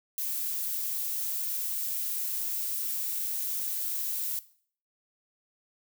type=noise; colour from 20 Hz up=violet; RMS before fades=-32 dBFS; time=0.18-4.39 s; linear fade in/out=0 ms; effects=noise-tail reverb RT60 0.5 s tail -17 dB re dry